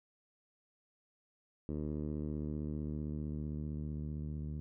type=tone with low-pass filter sweep; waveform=10% pulse; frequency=75.5 Hz; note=D2; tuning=48 cents sharp; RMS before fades=-39 dBFS; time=1.69-4.6 s; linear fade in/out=0 ms; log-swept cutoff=370 to 160 Hz; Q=1; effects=none